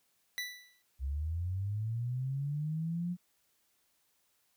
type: tone with exponential decay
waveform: 25% pulse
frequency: 1975.5 Hz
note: B6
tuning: in tune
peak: -29 dBFS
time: 0.38-0.82 s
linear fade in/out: 0 ms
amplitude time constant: 95 ms
type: linear sweep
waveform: sine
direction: up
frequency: 64.3 to 180 Hz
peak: -32 dBFS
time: 0.99-3.17 s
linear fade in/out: 50 ms
effects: white hiss -74 dBFS RMS until 4.56 s